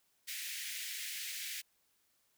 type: high-pass noise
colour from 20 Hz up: pink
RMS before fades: -42 dBFS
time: 0.27-1.62 s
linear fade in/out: 20 ms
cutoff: 1800 Hz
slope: 48 dB/octave
effects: white hiss -75 dBFS RMS until 2.37 s